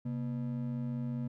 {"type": "ring-modulated tone", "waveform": "triangle", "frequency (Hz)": 185, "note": "F#3", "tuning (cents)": 0, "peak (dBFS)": -28, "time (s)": [0.05, 1.28], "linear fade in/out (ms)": 10, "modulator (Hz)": 52.5, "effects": []}